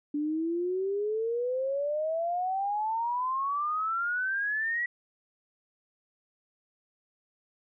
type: exponential sweep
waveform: sine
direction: up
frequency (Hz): 290 to 1949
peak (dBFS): -27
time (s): 0.14-4.86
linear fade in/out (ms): 5
effects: none